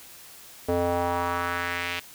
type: tone with band-pass filter sweep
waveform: square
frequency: 87.31 Hz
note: F2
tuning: in tune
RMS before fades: -27 dBFS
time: 0.68-2 s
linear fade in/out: 10 ms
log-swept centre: 500 to 2700 Hz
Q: 2
effects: white hiss -47 dBFS RMS until 2.14 s